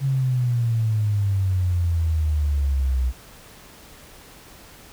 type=exponential sweep; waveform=sine; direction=down; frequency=138.3 to 61.74 Hz; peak=-18 dBFS; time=0-3.13 s; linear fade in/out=50 ms; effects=pink hiss -46 dBFS RMS until 4.92 s